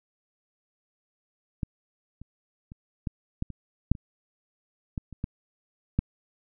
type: clicks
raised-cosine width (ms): 5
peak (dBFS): -16 / -30 / -30 / -17 / -16 / -26 / -7 / -28 / -18 / -29 / -17 / -10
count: 12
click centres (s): 1.632 / 2.216 / 2.719 / 3.072 / 3.424 / 3.503 / 3.916 / 3.952 / 4.978 / 5.127 / 5.241 / 5.99
effects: none